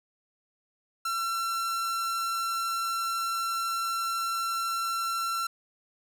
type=tone; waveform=45% pulse; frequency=1353 Hz; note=E6; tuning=45 cents sharp; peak=-28 dBFS; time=1.05-5.47 s; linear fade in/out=5 ms; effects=none